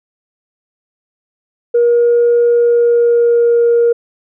sine tone with pitch glide, 475.3 to 470.7 Hz, A#4 to A#4, +34 to +17 cents, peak -6 dBFS, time 1.74-3.93 s, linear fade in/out 10 ms, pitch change -17 cents, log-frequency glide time 2.44-3.64 s, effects tanh soft clip ceiling -4 dBFS

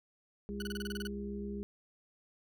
harmonic tone, 67.6 Hz, C#2, 43 cents flat, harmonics 1 / 3 / 5 / 6, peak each -45 / -39 / -50 / -43 dBFS, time 0.49-1.63 s, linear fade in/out 0 ms
20% pulse tone bursts, 1480 Hz, F#6, in tune, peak -35 dBFS, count 10, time 0.6-1.072 s, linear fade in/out 2 ms, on 22 ms, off 28 ms
effects none

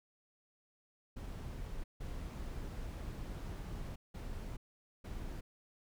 brown noise bursts at uneven times, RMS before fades -43 dBFS, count 4, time 1.16-1.84 / 2-3.96 / 4.14-4.57 / 5.04-5.41 s, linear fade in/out 10 ms, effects none

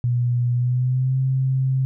sine tone with pitch glide, 121.7 to 131.95 Hz, B2 to C3, -25 to +15 cents, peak -17 dBFS, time 0.04-1.85 s, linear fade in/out 0 ms, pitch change +140 cents, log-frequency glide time 0.53-1.18 s, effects none

